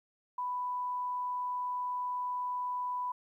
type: tone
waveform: sine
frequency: 992 Hz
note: B5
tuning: 7 cents sharp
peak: -32 dBFS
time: 0.38-3.12 s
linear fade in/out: 5 ms
effects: 12-bit